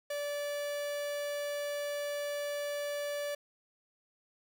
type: tone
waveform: 45% pulse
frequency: 580 Hz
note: D5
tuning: 22 cents flat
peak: -34 dBFS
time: 0.1-3.35 s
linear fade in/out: 5 ms
effects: none